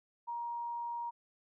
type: tone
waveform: sine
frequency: 944 Hz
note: A#5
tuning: 22 cents sharp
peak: -36 dBFS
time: 0.27-1.11 s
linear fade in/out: 20 ms
effects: none